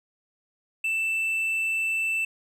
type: tone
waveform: triangle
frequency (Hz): 2656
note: E7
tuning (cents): +12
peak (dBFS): -22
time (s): 0.84-2.25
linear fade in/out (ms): 5
effects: none